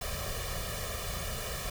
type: noise with comb filter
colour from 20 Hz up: pink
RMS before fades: -36 dBFS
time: 0.01-1.7 s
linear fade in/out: 5 ms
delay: 1.7 ms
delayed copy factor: +1
effects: none